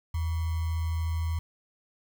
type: tone with sample-and-hold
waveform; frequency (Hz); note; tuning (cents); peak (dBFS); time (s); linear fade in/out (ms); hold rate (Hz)
sine; 81.7; E2; -15; -26; 0.14-1.39; 5; 1050
effects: none